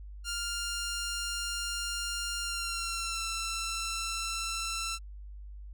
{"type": "tone with pitch glide", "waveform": "10% pulse", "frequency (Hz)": [1400, 1340.6], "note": ["F6", "E6"], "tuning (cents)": [4, 29], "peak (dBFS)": -24, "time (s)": [0.24, 4.99], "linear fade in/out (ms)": 50, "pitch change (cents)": -75, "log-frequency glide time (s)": [2.4, 3.24], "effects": ["added 50 Hz sine -42 dBFS peak until 5.73 s"]}